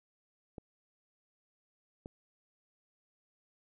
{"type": "clicks", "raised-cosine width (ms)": 2, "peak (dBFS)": -30, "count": 2, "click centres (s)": [0.582, 2.059], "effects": []}